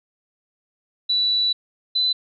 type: tone pair in turn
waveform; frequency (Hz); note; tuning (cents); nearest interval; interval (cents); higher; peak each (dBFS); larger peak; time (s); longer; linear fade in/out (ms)
sine; 3951 / 4011; B7 / B7; 0 / +26; unison; 26; second; -17; neither; 1.09-1.53 / 1.95-2.13; first; 10
effects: none